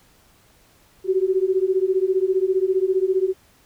sine beating tone pair, 370 / 385 Hz, F#4 / G4, 0 / -31 cents, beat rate 15 Hz, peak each -20 dBFS, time 1.04-3.34 s, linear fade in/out 50 ms, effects pink hiss -56 dBFS RMS until 3.65 s

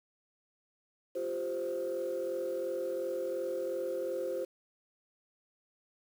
sine chord, F suspended second, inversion none, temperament equal, 349.2 / 392 / 523.3 Hz, F4 / G4 / C5, 0 / 0 / 0 cents, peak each -38 / -38 / -33 dBFS, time 1.15-4.45 s, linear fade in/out 10 ms, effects tanh soft clip ceiling -27 dBFS + 9-bit

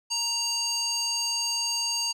square tone with band-pass filter, 932 Hz, A#5, 1 cent flat, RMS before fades -28 dBFS, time 0.1-2.13 s, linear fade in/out 20 ms, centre 5500 Hz, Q 5.3, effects none

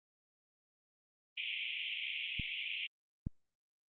pink band-pass noise, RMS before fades -40 dBFS, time 1.37-2.87 s, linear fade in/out 5 ms, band 2200 to 3300 Hz, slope 96 dB/octave
clicks, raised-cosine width 5 ms, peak -27 / -24 dBFS, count 2, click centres 2.397 / 3.269 s
effects Opus 32 kbps

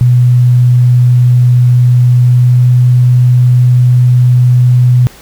sine tone with pitch glide, 123.47 to 124.19 Hz, B2 to B2, 0 to +10 cents, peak -3 dBFS, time 0.01-5.07 s, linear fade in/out 0 ms, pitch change +10 cents, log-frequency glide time 2.25-2.67 s, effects pink hiss -36 dBFS RMS until 5.21 s

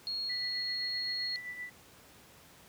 sine tone, 4302 Hz, C8, 47 cents sharp, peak -33 dBFS, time 0.07-1.36 s, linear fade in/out 0 ms
sine tone with tremolo, 1975.5 Hz, B6, in tune, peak -37 dBFS, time 0.29-1.7 s, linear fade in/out 10 ms, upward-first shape sine, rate 7.7 Hz, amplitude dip 55%
effects pink hiss -57 dBFS RMS until 2.68 s + high-pass 80 Hz 12 dB/octave

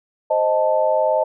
sine chord, A diminished, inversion first, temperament equal, 523.3 / 622.3 / 880 Hz, C5 / Eb5 / A5, 0 / 0 / 0 cents, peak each -21 / -17 / -21 dBFS, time 0.3-1.24 s, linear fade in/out 10 ms, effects none

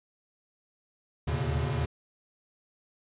square tone cluster, 76.2 / 79.6 / 114.7 / 128.7 / 141.8 Hz, D#2 / D#2 / A#2 / C3 / C#3, -36 / +40 / -28 / -28 / +40 cents, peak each -36 / -34 / -35 / -35 / -33 dBFS, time 1.27-1.86 s, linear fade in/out 10 ms, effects resampled to 8000 Hz

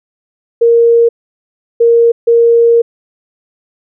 sine tone bursts at uneven times, 466.5 Hz, A#4, 1 cent sharp, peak -4 dBFS, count 3, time 0.61-1.09 / 1.8-2.12 / 2.27-2.82 s, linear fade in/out 10 ms, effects none

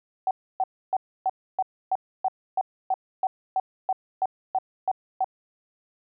sine tone bursts, 757 Hz, F#5, 39 cents sharp, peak -20 dBFS, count 16, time 0.27-5.244 s, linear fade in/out 2 ms, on 39 ms, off 290 ms, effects none

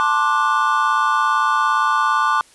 triangle chord, D dominant seventh, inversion second, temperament just, 881 / 1057.2 / 1174.7 / 1468.3 Hz, A5 / C6 / D6 / F#6, +2 / +18 / 0 / -14 cents, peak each -20 / -19 / -16 / -20 dBFS, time 0-2.41 s, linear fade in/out 0 ms, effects white hiss -50 dBFS RMS until 2.54 s + resampled to 24000 Hz

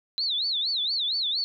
sine tone with vibrato, 3952 Hz, B7, in tune, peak -24 dBFS, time 0.18-1.44 s, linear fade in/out 0 ms, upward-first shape sine, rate 4.3 Hz, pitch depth 240 cents each way, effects none

